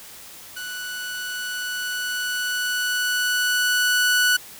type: tone with level ramp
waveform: sawtooth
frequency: 1480 Hz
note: F#6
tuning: in tune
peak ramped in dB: -27 to -12 dBFS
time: 0.56-4.37 s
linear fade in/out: 10 ms
effects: white hiss -42 dBFS RMS until 4.59 s